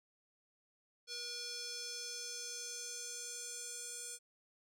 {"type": "tone with band-pass filter sweep", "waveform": "square", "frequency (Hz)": 480.7, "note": "B4", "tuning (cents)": -47, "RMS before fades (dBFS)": -45, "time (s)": [1.07, 4.19], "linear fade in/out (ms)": 50, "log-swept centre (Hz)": [4900, 7900], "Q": 3.1, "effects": []}